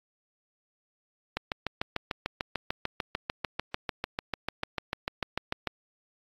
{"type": "click train", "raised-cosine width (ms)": 0.3, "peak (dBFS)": -13, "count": 30, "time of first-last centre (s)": [1.37, 5.673], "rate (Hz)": 6.74, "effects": ["AAC 32 kbps"]}